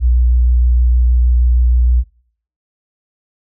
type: tone with vibrato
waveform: sine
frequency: 60.7 Hz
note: B1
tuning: 29 cents flat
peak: -8 dBFS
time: 0-2.04 s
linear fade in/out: 50 ms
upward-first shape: sine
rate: 6.4 Hz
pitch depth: 14 cents each way
effects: noise-tail reverb RT60 0.6 s tail -23 dB re dry